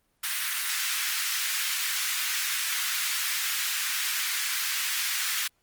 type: high-pass noise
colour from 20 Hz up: pink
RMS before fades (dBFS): -29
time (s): 0.23-5.48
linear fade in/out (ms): 10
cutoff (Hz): 1500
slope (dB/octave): 24
effects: pink hiss -71 dBFS RMS until 5.62 s + Opus 32 kbps